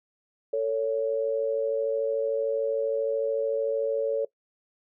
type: tone pair together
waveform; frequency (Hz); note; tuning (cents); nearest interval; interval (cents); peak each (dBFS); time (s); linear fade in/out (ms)
sine; 446.5 / 559.8; A4 / C#5; +25 / +17; major third; 392; -26; 0.53-4.25; 5
effects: noise-tail reverb RT60 0.1 s tail -20 dB re dry